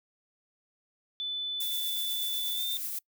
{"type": "tone with pitch glide", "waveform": "sine", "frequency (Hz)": [3500, 3598], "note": ["A7", "A7"], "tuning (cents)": [-10, 38], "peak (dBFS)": -31, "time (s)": [1.2, 2.77], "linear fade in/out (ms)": 0, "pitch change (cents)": 48, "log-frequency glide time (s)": [2.53, 2.63]}
{"type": "noise with tremolo", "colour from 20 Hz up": "violet", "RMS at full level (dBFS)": -34, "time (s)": [1.6, 2.99], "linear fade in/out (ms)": 5, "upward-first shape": "triangle", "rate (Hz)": 8.2, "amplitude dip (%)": 30}
{"effects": ["noise-tail reverb RT60 0.1 s tail -24 dB re dry"]}